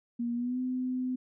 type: tone with pitch glide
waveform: sine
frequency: 237.3 to 254.3 Hz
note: A#3 to C4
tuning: +31 to -49 cents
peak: -29 dBFS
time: 0.19-1.16 s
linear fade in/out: 10 ms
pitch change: +120 cents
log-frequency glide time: 0.34-0.59 s
effects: none